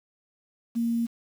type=tone with quantisation; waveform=sine; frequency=232.7 Hz; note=A#3; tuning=3 cents flat; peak=-23 dBFS; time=0.75-1.07 s; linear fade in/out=20 ms; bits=8; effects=none